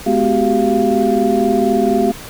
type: tone cluster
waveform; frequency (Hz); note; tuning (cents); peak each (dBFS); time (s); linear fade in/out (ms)
sine; 212.2 / 250.8 / 372.4 / 396.6 / 691; G#3 / B3 / F#4 / G4 / F5; +38 / +27 / +11 / +20 / -19; -18; 0.06-2.12; 10
effects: pink hiss -33 dBFS RMS until 2.29 s